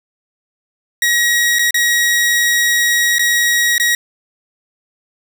sawtooth tone with dropouts, 1901 Hz, A#6, 33 cents sharp, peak -8 dBFS, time 1.02-3.95 s, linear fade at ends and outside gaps 2 ms, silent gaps 1.587-1.592 / 1.708-1.743 / 3.184-3.193 / 3.781-3.798 s, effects 8-bit

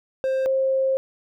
triangle / sine tone pair in turn, 528 / 531.7 Hz, C5 / C5, +16 / +28 cents, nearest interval unison, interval 12 cents, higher second, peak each -18 dBFS, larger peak neither, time 0.24-0.46 / 0.46-0.97 s, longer second, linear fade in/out 0 ms, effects none

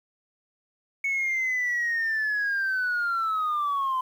sine linear sweep, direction down, 2217 to 1020 Hz, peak -22 dBFS, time 1.04-4.01 s, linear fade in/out 5 ms, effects tanh soft clip ceiling -21 dBFS + 9-bit

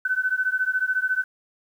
sine beating tone pair, 1507 / 1521 Hz, F#6 / F#6, +31 / +47 cents, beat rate 14 Hz, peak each -24 dBFS, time 0.05-1.24 s, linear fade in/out 5 ms, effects 9-bit

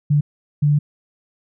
sine tone bursts at uneven times, 146.83 Hz, D3, in tune, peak -12 dBFS, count 2, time 0.1-0.21 / 0.62-0.79 s, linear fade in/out 10 ms, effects none

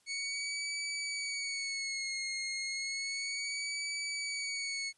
20% pulse tone with vibrato, 2217 Hz, C#7, in tune, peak -30 dBFS, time 0.06-4.93 s, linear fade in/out 50 ms, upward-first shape sine, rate 0.32 Hz, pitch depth 57 cents each way, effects white hiss -71 dBFS RMS until 4.97 s + resampled to 24000 Hz

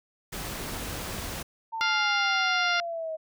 pink noise, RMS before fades -35 dBFS, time 0.32-1.43 s, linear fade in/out 10 ms
sine exponential sweep, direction down, 910 to 629 Hz, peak -30 dBFS, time 1.72-3.17 s, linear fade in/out 20 ms
harmonic tone, 698.5 Hz, F5, in tune, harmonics 2 / 3 / 4 / 5 / 6 / 7 / 8, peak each -26 / -30 / -32 / -34 / -36 / -37 / -38 dBFS, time 1.81-2.8 s, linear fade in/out 0 ms
effects none

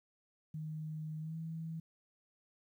sine tone with pitch glide, 155.56 to 162.26 Hz, D#3 to E3, 0 to -27 cents, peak -39 dBFS, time 0.54-1.8 s, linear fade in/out 5 ms, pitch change +73 cents, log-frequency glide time 1.2-1.36 s, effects 12-bit

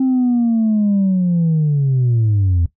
sine linear sweep, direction down, 265.2 to 81.9 Hz, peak -10 dBFS, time 0-2.66 s, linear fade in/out 5 ms, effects noise-tail reverb RT60 0.1 s tail -17 dB re dry + tanh soft clip ceiling -10 dBFS

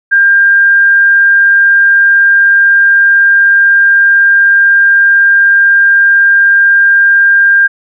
sine tone, 1599 Hz, G6, 34 cents sharp, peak -3 dBFS, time 0.11-7.68 s, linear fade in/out 20 ms, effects none

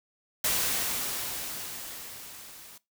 white noise with level ramp, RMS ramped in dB -26 to -49 dBFS, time 0.44-2.78 s, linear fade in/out 5 ms, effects noise-tail reverb RT60 0.2 s tail -20 dB re dry

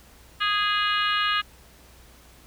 harmonic tone with a mistuned harmonic, 413.4 Hz, G#4, 8 cents flat, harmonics 3 / 4 / 5 / 6 / 7 / 8 / 9 / 10, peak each -25 / -27 / -34 / -33 / -27 / -35 / -37 / -38 dBFS, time 0.4-1.42 s, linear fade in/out 20 ms, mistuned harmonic 8, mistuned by +16 cents, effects added 60 Hz sine -53 dBFS peak until 2.46 s + pink hiss -53 dBFS RMS until 2.46 s

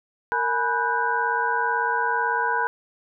sine tone cluster, 462 / 844 / 980 / 1482 / 1580 Hz, A#4 / G#5 / B5 / F#6 / G6, -16 / +28 / -14 / +2 / +13 cents, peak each -30 / -29 / -24 / -26 / -29 dBFS, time 0.32-2.67 s, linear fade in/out 0 ms, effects none

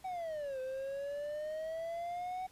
triangle exponential two-way sweep, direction down then up, 765 to 515 to 752 Hz, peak -35 dBFS, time 0.04-2.47 s, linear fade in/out 10 ms, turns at 0.6 s, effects pink hiss -62 dBFS RMS until 2.51 s + resampled to 32000 Hz

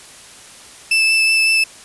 35% pulse tone with vibrato, 2637 Hz, E7, in tune, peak -10 dBFS, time 0.91-1.64 s, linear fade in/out 5 ms, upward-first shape sine, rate 5.4 Hz, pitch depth 9 cents each way, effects white hiss -40 dBFS RMS until 1.84 s + resampled to 24000 Hz

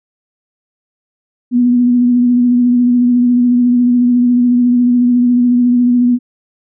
sine tone with vibrato, 244.5 Hz, B3, 17 cents flat, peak -7 dBFS, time 1.51-6.19 s, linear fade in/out 50 ms, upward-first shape triangle, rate 14 Hz, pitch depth 30 cents each way, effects none

